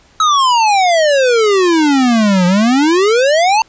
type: exponential two-way sweep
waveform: square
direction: down then up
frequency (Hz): 1300 to 174.61 to 915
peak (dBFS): -9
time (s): 0.2-3.62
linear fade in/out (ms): 2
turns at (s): 2.46
effects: pink hiss -48 dBFS RMS until 3.68 s + resampled to 16000 Hz